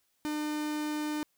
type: tone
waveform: 45% pulse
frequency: 301.6 Hz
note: D4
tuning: 46 cents sharp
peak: -31 dBFS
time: 0.25-1.23 s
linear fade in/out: 0 ms
effects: white hiss -74 dBFS RMS until 1.37 s